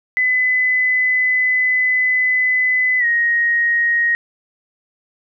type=tone with pitch glide; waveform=sine; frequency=2011 to 1876.3 Hz; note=B6 to A#6; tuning=+31 to +11 cents; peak=-13 dBFS; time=0.17-4.15 s; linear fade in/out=0 ms; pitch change=-120 cents; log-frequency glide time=2.99-3.05 s; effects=none